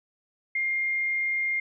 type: tone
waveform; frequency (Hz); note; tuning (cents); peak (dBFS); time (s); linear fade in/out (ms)
sine; 2118; C7; +21; -24; 0.55-1.6; 5
effects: none